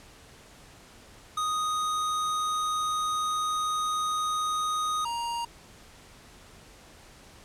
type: tone pair in turn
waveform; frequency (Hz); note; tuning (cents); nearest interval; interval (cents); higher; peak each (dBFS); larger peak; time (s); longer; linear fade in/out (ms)
square; 1244.5 / 938.8; D#6 / A#5; 0 / +12; perfect fourth; 488; first; -27 / -30; first; 1.37-5.05 / 5.05-5.45; first; 5
effects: pink hiss -52 dBFS RMS until 7.44 s + low-pass 10000 Hz 12 dB/octave